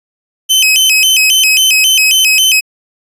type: tone with vibrato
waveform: sawtooth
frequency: 2794 Hz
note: F7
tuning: in tune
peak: -3 dBFS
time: 0.49-2.61 s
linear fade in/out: 20 ms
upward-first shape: square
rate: 3.7 Hz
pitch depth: 160 cents each way
effects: resampled to 32000 Hz

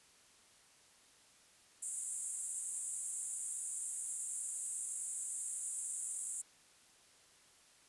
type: band-pass noise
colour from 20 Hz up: white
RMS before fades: -42 dBFS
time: 1.82-6.42 s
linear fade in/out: 10 ms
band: 7200 to 10000 Hz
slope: 96 dB/octave
effects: white hiss -65 dBFS RMS until 7.88 s + resampled to 24000 Hz

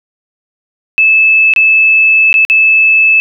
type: tone with dropouts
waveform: sine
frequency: 2615 Hz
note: E7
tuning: 15 cents flat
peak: -4 dBFS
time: 0.98-3.2 s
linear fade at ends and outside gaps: 0 ms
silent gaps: 1.537-1.562 / 2.328-2.341 / 2.45-2.499 s
effects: none

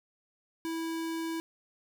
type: tone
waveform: square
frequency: 327.6 Hz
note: E4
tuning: 11 cents flat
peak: -33 dBFS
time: 0.65-1.4 s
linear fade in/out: 0 ms
effects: none

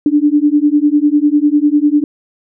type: beating tone pair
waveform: sine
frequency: 290 / 300 Hz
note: D4 / D4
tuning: -22 / +37 cents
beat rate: 10 Hz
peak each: -11 dBFS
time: 0.06-2.04 s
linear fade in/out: 2 ms
effects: none

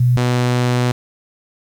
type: tone pair in turn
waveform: sine / sawtooth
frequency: 123.47 / 123.47 Hz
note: B2 / B2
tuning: 0 / 0 cents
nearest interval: unison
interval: 0 cents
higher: neither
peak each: -10 dBFS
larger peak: neither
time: 0-0.17 / 0.17-0.92 s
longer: second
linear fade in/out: 5 ms
effects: low-pass 8000 Hz 12 dB/octave + 7-bit

